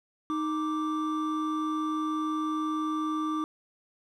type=tone pair together; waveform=triangle; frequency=311.1 / 1174.6 Hz; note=D#4 / D6; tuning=0 / 0 cents; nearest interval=octave + major seventh; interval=2300 cents; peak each=-27 / -30 dBFS; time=0.3-3.44 s; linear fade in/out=0 ms; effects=none